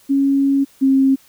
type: tone pair in turn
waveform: sine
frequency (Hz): 275.8 / 268.6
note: C#4 / C4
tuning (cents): -9 / +46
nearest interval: unison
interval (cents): 45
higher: first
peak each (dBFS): -12 / -10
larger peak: second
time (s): 0.09-0.65 / 0.81-1.16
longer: first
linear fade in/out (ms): 20
effects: white hiss -51 dBFS RMS until 1.28 s